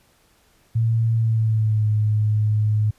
sine tone with pitch glide, 113.7 to 106.7 Hz, A#2 to G#2, -43 to +47 cents, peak -16 dBFS, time 0.75-2.91 s, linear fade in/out 10 ms, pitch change -110 cents, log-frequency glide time 1.17-1.87 s, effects pink hiss -59 dBFS RMS until 2.98 s + resampled to 32000 Hz

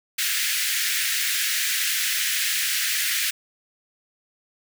pink high-pass noise, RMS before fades -24 dBFS, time 0.18-3.31 s, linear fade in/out 10 ms, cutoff 1600 Hz, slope 48 dB/octave, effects none

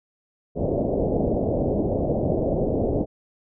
white low-pass noise, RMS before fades -23 dBFS, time 0.55-3.06 s, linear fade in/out 50 ms, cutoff 640 Hz, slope 48 dB/octave, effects none

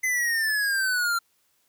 square exponential sweep, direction down, 2050 to 1366 Hz, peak -23 dBFS, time 0.03-1.19 s, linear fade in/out 10 ms, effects white hiss -68 dBFS RMS until 1.68 s + high-pass 60 Hz 12 dB/octave

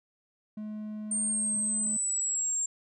triangle tone, 213.2 Hz, G#3, 46 cents sharp, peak -33 dBFS, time 0.57-1.97 s, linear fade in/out 5 ms
sine linear sweep, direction down, 8720 to 7400 Hz, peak -27 dBFS, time 1.11-2.66 s, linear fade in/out 5 ms
effects none

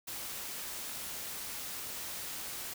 white noise, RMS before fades -41 dBFS, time 0.07-2.74 s, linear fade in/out 10 ms, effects none

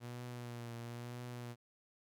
sawtooth tone with vibrato, 120 Hz, B2, 49 cents flat, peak -40 dBFS, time 0-1.56 s, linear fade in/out 50 ms, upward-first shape triangle, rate 1 Hz, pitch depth 43 cents each way, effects none

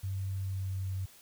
sine tone with pitch glide, 96.5 to 94.95 Hz, G2 to F#2, -27 to +45 cents, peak -32 dBFS, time 0.03-1.06 s, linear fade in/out 10 ms, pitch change -28 cents, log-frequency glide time 0.25-0.89 s, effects white hiss -57 dBFS RMS until 1.21 s

